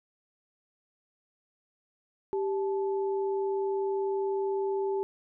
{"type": "tone pair together", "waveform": "sine", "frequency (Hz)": [392, 867.6], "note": ["G4", "A5"], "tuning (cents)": [0, -25], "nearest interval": "octave + major second", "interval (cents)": 1375, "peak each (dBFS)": [-27, -37], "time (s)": [2.33, 5.03], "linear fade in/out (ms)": 0, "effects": []}